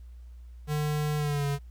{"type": "tone with pitch glide", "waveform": "square", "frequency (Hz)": [150, 141.91], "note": ["D3", "C#3"], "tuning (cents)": [37, 41], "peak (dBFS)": -27, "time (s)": [0.67, 1.59], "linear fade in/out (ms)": 50, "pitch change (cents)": -96, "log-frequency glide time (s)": [1.17, 1.46], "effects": ["added 60 Hz sine -43 dBFS peak until 1.7 s", "pink hiss -70 dBFS RMS until 1.7 s"]}